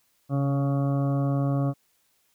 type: harmonic tone with a mistuned harmonic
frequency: 139.6 Hz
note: C#3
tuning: 13 cents sharp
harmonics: 1 / 2 / 3 / 4 / 5 / 6 / 8 / 9 / 10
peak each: -23 / -28 / -42 / -34 / -37 / -49 / -41 / -45 / -53 dBFS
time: 0.29-1.74 s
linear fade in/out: 50 ms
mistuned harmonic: 1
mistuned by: -21 cents
effects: white hiss -68 dBFS RMS until 2.34 s